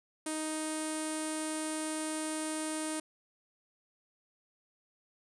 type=tone with low-pass filter; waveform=sawtooth; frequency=311.8 Hz; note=D#4; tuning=4 cents sharp; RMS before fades=-36 dBFS; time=0.26-3 s; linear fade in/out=5 ms; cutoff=9100 Hz; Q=9.4; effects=none